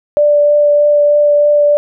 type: tone with vibrato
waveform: sine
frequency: 587.3 Hz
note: D5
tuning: in tune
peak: -6 dBFS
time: 0.17-1.77 s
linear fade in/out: 0 ms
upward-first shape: triangle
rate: 3.2 Hz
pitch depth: 10 cents each way
effects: none